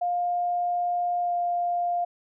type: tone with pitch glide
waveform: sine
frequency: 706 to 701.1 Hz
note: F5 to F5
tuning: +19 to +7 cents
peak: -23 dBFS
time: 0.01-2.05 s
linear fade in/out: 10 ms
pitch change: -12 cents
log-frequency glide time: 1.22-1.33 s
effects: none